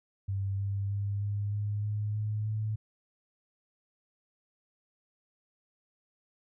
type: tone with pitch steps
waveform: sine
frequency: 98 / 99.37 / 100.76 / 102.16 / 103.59 / 105.03 / 106.5 / 107.99 Hz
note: G2 / G2 / G2 / G#2 / G#2 / G#2 / G#2 / A2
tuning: 0 / +24 / +48 / -28 / -4 / +20 / +44 / -32 cents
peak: -29 dBFS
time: 0.28-2.76 s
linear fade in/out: 10 ms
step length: 310 ms
effects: none